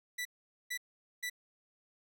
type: tone bursts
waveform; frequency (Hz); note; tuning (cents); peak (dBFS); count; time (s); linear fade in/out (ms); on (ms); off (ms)
sawtooth; 1972; B6; -3; -32; 3; 0.18-1.299; 10; 73; 450
effects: none